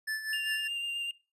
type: tone with tremolo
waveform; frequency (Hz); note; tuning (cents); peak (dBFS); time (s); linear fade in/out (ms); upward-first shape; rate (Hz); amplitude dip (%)
square; 1749; A6; -11; -31; 0.07-0.68; 10; sine; 5; 65
type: tone with vibrato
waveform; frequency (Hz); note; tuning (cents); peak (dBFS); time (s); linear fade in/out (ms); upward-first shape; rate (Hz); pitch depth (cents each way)
triangle; 2794; F7; 0; -30; 0.33-1.11; 2; sine; 8.1; 12
effects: noise-tail reverb RT60 0.3 s tail -21 dB re dry + resampled to 32000 Hz